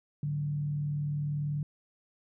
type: tone with frequency modulation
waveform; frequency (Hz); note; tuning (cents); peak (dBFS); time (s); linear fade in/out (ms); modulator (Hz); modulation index
sine; 146.83; D3; 0; -29; 0.23-1.63; 2; 40.3; 0.34
effects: none